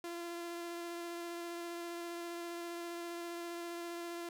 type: tone with vibrato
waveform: sawtooth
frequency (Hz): 342.7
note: F4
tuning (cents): -33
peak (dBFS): -37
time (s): 0.04-4.29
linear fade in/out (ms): 2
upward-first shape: square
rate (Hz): 15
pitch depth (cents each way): 8
effects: none